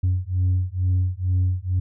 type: beating tone pair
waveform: sine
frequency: 90.6 / 92.8 Hz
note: F#2 / F#2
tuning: -36 / +6 cents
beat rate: 2.2 Hz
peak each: -20 dBFS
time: 0.03-1.8 s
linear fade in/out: 10 ms
effects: tanh soft clip ceiling -15 dBFS